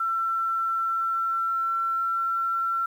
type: tone with pitch glide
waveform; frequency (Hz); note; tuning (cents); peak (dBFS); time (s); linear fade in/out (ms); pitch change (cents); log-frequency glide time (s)
sine; 1345 to 1352.8; E6 to E6; +34 to +44; -23; 0-2.86; 5; +10; 0.82-2.31
effects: 9-bit